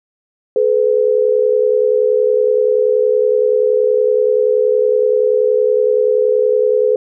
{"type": "tone pair together", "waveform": "sine", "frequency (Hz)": [429, 499.6], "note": ["A4", "B4"], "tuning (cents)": [-44, 20], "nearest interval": "minor third", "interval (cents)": 264, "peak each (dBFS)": -13, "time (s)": [0.56, 6.96], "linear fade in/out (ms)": 2, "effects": []}